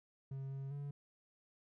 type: tone with pitch steps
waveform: triangle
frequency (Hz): 135.3 / 136.2 / 142.6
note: C#3 / C#3 / C#3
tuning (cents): -42 / -30 / +49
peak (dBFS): -39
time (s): 0.31-0.91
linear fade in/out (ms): 5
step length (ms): 200
effects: none